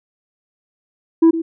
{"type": "tone with echo", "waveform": "sine", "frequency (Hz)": 328.3, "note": "E4", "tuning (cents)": -7, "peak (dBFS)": -4, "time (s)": [1.22, 1.31], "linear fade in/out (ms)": 10, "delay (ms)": 110, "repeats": 1, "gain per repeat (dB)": -14, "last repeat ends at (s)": 1.42, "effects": ["tanh soft clip ceiling -6 dBFS"]}